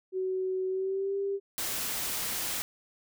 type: tone with pitch glide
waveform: sine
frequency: 374.7 to 396.1 Hz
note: F#4 to G4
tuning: +22 to +18 cents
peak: -28 dBFS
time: 0.12-1.4 s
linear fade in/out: 50 ms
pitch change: +96 cents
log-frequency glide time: 0.68-1.16 s
type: noise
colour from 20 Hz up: white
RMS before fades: -33 dBFS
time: 1.58-2.62 s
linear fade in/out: 0 ms
effects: none